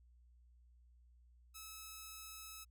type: tone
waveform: 5% pulse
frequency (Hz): 1295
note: E6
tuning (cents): -31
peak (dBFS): -38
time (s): 1.54-2.65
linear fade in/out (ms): 20
effects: added 60 Hz sine -63 dBFS peak until 2.7 s